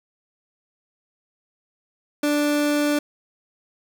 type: tone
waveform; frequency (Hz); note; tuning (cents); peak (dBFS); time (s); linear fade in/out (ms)
30% pulse; 293.7; D4; 0; -16; 2.23-2.99; 5
effects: none